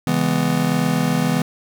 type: chord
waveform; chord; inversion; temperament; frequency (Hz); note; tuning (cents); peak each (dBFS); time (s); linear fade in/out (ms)
square; C# minor seventh; none; just; 138.59 / 166.31 / 207.9 / 249.5; C#3 / E3 / G#3 / B3; 0 / +16 / +2 / +18; -26 / -21 / -25 / -22; 0.07-1.42; 2
effects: none